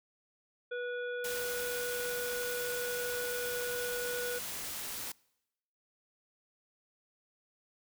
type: harmonic tone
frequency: 488.3 Hz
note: B4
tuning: 20 cents flat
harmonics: 1 / 3 / 5 / 7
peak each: -36 / -40 / -54 / -52 dBFS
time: 0.71-4.39 s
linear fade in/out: 10 ms
type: noise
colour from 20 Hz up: white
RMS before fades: -40 dBFS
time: 1.24-5.12 s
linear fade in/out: 5 ms
effects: noise-tail reverb RT60 0.9 s tail -25 dB re dry

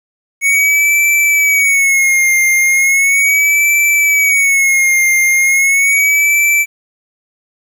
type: tone with vibrato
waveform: square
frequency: 2217 Hz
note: C#7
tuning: in tune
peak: -9 dBFS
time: 0.41-6.66 s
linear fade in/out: 50 ms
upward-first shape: sine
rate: 0.37 Hz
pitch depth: 84 cents each way
effects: 8-bit

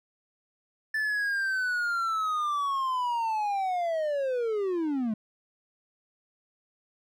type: linear sweep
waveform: triangle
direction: down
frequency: 1760 to 207.7 Hz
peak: -24 dBFS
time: 0.94-5.14 s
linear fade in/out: 5 ms
effects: none

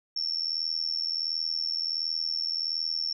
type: tone with amplitude modulation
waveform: sine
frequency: 5420 Hz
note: E8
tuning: 47 cents sharp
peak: -23 dBFS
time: 0.16-3.13 s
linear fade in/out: 5 ms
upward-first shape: sine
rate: 81.4 Hz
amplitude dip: 100%
effects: none

